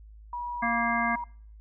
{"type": "tone with pitch glide", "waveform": "sine", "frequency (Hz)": [966, 956], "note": ["B5", "A#5"], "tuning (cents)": [-39, 43], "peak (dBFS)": -31, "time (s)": [0.33, 1.24], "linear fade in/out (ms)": 2, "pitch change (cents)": -18, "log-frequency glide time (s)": [0.67, 0.82]}
{"type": "harmonic tone", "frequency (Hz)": 233.1, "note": "A#3", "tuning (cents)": 0, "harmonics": [1, 3, 5, 7, 9], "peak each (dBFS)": [-31, -31, -31, -31, -31], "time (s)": [0.62, 1.16], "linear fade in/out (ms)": 10}
{"effects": ["noise-tail reverb RT60 0.6 s tail -26 dB re dry", "added 53 Hz sine -46 dBFS peak until 1.6 s"]}